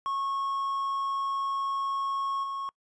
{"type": "tone with level steps", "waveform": "triangle", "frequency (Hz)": 1096, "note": "C#6", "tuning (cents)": -20, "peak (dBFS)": [-26, -30], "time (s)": [0.06, 2.69], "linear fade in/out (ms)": 0, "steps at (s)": 2.43, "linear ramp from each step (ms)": 10, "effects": ["noise-tail reverb RT60 0.1 s tail -25 dB re dry", "resampled to 22050 Hz"]}